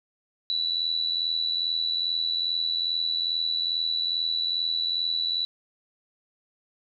sine tone with amplitude modulation, 3951 Hz, B7, in tune, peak -21 dBFS, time 0.5-5.45 s, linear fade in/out 0 ms, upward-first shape sine, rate 82.4 Hz, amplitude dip 65%, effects none

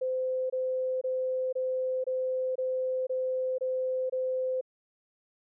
sine tone bursts, 515 Hz, C5, 28 cents flat, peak -27 dBFS, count 9, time 0.01-4.612 s, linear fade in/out 10 ms, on 490 ms, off 24 ms, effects none

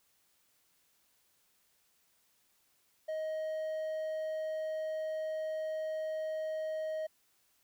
triangle tone, 628 Hz, D#5, 16 cents sharp, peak -32 dBFS, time 3.08-7.07 s, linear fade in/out 10 ms, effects white hiss -72 dBFS RMS until 7.63 s

